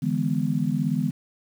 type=chord; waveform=sine; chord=E dominant seventh; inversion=third; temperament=just; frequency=148.33 / 164.81 / 206 / 247.2 Hz; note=D3 / E3 / G#3 / B3; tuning=+18 / 0 / -14 / +2 cents; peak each=-27 dBFS; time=0.02-1.11 s; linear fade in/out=10 ms; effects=8-bit